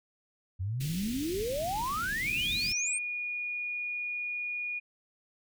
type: exponential sweep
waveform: sine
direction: up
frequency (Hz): 87.31 to 9010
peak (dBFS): -30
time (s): 0.59-2.99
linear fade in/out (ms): 20
type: band-stop noise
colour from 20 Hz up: pink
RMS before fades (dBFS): -40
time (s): 0.8-2.73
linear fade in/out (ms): 10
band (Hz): 310 to 2300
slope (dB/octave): 24
type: tone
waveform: sine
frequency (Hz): 2445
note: D#7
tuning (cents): -31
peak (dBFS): -32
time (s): 2.26-4.8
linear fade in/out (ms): 20
effects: none